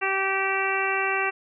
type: harmonic tone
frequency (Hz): 387.2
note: G4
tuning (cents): -21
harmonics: 1 / 2 / 3 / 4 / 5 / 6 / 7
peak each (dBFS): -30 / -30 / -30 / -30 / -30 / -30 / -30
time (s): 0.01-1.31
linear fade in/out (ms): 20
effects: none